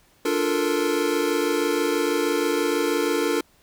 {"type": "chord", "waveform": "square", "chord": "Bb major seventh", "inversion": "first", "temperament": "equal", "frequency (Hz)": [293.7, 349.2, 440, 466.2], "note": ["D4", "F4", "A4", "Bb4"], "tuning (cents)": [0, 0, 0, 0], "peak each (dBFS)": -27, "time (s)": [0.25, 3.41], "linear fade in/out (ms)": 5, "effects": ["pink hiss -59 dBFS RMS until 3.62 s"]}